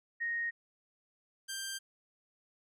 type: tone pair in turn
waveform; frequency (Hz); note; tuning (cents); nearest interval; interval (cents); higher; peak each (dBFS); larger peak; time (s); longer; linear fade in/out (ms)
sine / 10% pulse; 1864.7 / 1579.8; A#6 / G6; 0 / +13; minor third; 287; first; -32 / -29; second; 0.2-0.51 / 1.48-1.79; neither; 20
effects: none